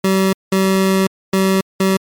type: tone bursts at uneven times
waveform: 25% pulse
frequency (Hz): 191.3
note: G3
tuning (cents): -42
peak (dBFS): -8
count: 4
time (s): 0.04-0.33 / 0.52-1.07 / 1.33-1.61 / 1.8-1.97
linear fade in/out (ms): 5
effects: MP3 96 kbps